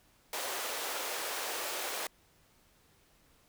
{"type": "high-pass noise", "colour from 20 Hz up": "pink", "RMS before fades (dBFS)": -37, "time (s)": [0.33, 2.07], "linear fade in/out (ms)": 2, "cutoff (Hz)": 420, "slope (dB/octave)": 24, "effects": ["pink hiss -66 dBFS RMS until 3.48 s"]}